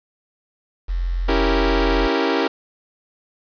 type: tone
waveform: sine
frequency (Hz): 43.65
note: F1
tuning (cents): 0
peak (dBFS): -19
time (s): 0.88-2.08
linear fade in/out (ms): 20
type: chord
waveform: sawtooth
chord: C# diminished seventh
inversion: none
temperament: equal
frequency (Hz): 277.2 / 329.6 / 392 / 466.2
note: C#4 / E4 / G4 / Bb4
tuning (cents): 0 / 0 / 0 / 0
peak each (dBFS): -19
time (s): 1.28-2.48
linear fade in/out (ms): 10
effects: resampled to 11025 Hz + 7-bit